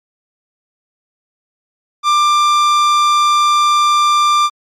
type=tone; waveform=45% pulse; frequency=1187 Hz; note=D6; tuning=18 cents sharp; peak=-9 dBFS; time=2.03-4.5 s; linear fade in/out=50 ms; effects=low-pass 6000 Hz 12 dB/octave + MP3 96 kbps

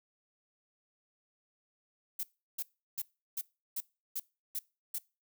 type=noise bursts; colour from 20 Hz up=violet; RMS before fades=-36 dBFS; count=8; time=2.19-4.984 s; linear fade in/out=5 ms; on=43 ms; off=350 ms; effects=noise-tail reverb RT60 0.3 s tail -23 dB re dry

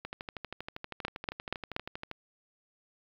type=two click trains; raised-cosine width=0.3 ms; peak=-22 / -14 dBFS; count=27 / 4; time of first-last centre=0.05-2.113 / 1.05-1.764 s; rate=12.6 / 4.2 Hz; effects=low-pass 5000 Hz 12 dB/octave + 8-bit

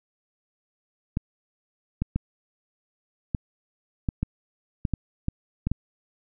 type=clicks; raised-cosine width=5 ms; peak=-12 dBFS; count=11; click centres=1.171 / 2.02 / 2.16 / 3.348 / 4.088 / 4.23 / 4.852 / 4.937 / 5.284 / 5.67 / 5.716 s; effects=none

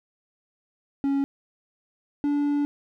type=tone pair in turn; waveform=triangle; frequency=277.2 / 289.2 Hz; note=C#4 / D4; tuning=0 / -27 cents; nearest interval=minor second; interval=73 cents; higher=second; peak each=-19 dBFS; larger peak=neither; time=1.04-1.24 / 2.24-2.65 s; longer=second; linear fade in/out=0 ms; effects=none

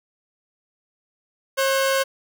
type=tone pair together; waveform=sawtooth; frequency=539 / 1510.9 Hz; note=C#5 / F#6; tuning=-49 / +36 cents; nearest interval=octave + tritone; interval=1785 cents; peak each=-15 / -23 dBFS; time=1.57-2.04 s; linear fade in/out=20 ms; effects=none

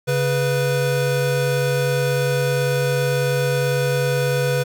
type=tone pair together; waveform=square; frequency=138.59 / 493.9 Hz; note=C#3 / B4; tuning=0 / 0 cents; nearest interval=octave + minor seventh; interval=2200 cents; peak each=-21 dBFS; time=0.07-4.64 s; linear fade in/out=20 ms; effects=9-bit

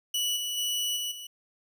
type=tone with level steps; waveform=sawtooth; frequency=2949 Hz; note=F#7; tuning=6 cents flat; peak=-23 / -27 / -24 / -27 / -36 dBFS; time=0.14-1.27 s; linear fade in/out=5 ms; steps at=0.36 / 0.57 / 0.96 / 1.11 s; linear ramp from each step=10 ms; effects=none

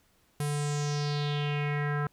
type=tone with low-pass filter sweep; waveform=square; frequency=146.4 Hz; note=D3; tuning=5 cents flat; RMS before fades=-30 dBFS; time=0.4-2.07 s; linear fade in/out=2 ms; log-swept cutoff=11000 to 1400 Hz; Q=3.9; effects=pink hiss -67 dBFS RMS until 2.12 s

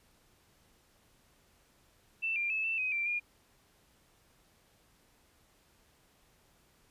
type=tone with pitch steps; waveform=sine; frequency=2665 / 2386 / 2603 / 2665 / 2520 / 2355 / 2420 Hz; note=E7 / D7 / E7 / E7 / D#7 / D7 / D#7; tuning=+18 / +27 / -22 / +18 / +21 / +4 / -49 cents; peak=-30 dBFS; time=2.22-3.2 s; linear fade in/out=20 ms; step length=140 ms; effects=pink hiss -67 dBFS RMS until 6.9 s + resampled to 32000 Hz

